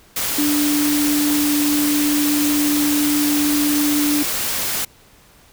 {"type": "tone in noise", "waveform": "sine", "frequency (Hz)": 293.7, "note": "D4", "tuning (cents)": 0, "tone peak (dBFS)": -16, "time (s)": [0.38, 4.23], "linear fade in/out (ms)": 5, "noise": "white", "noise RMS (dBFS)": -22, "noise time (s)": [0.16, 4.85], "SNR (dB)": 3, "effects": ["pink hiss -50 dBFS RMS until 5.52 s"]}